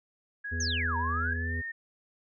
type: tone with pitch glide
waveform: sine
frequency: 1661.2 to 1832.6 Hz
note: G#6 to A#6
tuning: 0 to -30 cents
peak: -34 dBFS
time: 0.44-1.72 s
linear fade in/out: 10 ms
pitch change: +170 cents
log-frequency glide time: 1.31-1.56 s
type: harmonic tone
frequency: 82.41 Hz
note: E2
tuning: in tune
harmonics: 1 / 3 / 5 / 6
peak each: -31 / -40 / -46 / -52 dBFS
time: 0.51-1.62 s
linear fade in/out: 20 ms
type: exponential two-way sweep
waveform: sine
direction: down then up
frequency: 6670 to 912 to 1715 Hz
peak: -30 dBFS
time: 0.6-1.36 s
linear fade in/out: 5 ms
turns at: 0.97 s
effects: none

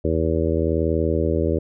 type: harmonic tone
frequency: 81 Hz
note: E2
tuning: 30 cents flat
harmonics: 1 / 2 / 3 / 4 / 5 / 6 / 7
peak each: -23 / -28 / -28 / -25 / -25 / -26 / -28 dBFS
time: 0.04-1.59 s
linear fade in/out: 10 ms
effects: none

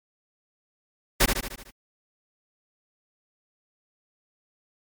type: noise with echo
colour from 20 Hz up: pink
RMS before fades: -18 dBFS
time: 1.2-1.26 s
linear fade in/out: 10 ms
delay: 75 ms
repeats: 6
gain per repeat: -5 dB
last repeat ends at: 1.71 s
effects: MP3 96 kbps

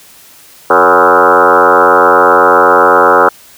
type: tone with frequency modulation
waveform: sine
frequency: 909 Hz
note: A#5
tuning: 44 cents flat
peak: -3 dBFS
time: 0.7-3.29 s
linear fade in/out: 5 ms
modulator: 87.8 Hz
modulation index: 6
effects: white hiss -39 dBFS RMS until 3.57 s

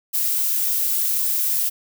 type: noise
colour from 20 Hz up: violet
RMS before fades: -21 dBFS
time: 0.13-1.7 s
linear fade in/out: 20 ms
effects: none

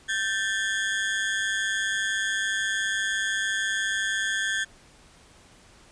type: ring-modulated tone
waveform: 35% pulse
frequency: 1664 Hz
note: G#6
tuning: 3 cents sharp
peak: -20 dBFS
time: 0.08-4.65 s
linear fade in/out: 20 ms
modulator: 103 Hz
effects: pink hiss -54 dBFS RMS until 5.91 s + resampled to 22050 Hz

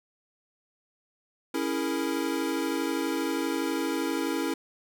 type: chord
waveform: square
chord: A# half-diminished seventh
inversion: first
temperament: equal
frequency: 277.2 / 329.6 / 415.3 / 466.2 Hz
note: C#4 / E4 / G#4 / A#4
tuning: 0 / 0 / 0 / 0 cents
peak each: -32 / -31 / -37 / -36 dBFS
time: 1.54-4.54 s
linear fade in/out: 5 ms
effects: none

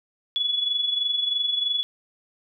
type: tone with amplitude modulation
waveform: sine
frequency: 3403 Hz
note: G#7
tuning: 41 cents sharp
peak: -19 dBFS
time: 0.36-1.83 s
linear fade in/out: 0 ms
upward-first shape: sine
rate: 23.1 Hz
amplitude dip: 60%
effects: none

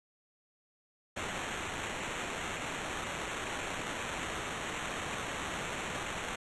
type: noise with sample-and-hold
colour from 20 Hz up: white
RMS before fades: -38 dBFS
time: 1.16-6.36 s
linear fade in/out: 10 ms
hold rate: 4900 Hz
effects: resampled to 24000 Hz

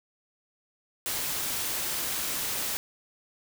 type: noise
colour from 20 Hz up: white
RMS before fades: -31 dBFS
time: 1.06-2.77 s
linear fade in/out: 0 ms
effects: none

